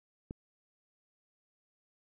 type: click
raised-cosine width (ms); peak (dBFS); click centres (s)
3; -27; 0.309
effects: none